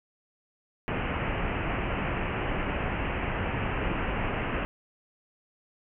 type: low-pass noise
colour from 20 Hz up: pink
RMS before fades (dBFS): -30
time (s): 0.88-4.65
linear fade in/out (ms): 0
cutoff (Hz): 2900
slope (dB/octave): 96
effects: none